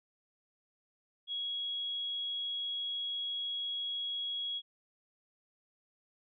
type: tone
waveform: sine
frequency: 3322 Hz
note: G#7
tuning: in tune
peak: -34 dBFS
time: 1.27-4.62 s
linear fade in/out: 50 ms
effects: none